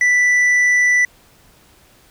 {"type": "tone with tanh clipping", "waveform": "triangle", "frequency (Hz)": 1975.5, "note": "B6", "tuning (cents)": 0, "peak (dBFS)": -12, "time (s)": [0.01, 1.05], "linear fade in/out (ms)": 2, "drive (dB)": 9, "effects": ["pink hiss -51 dBFS RMS until 2.1 s"]}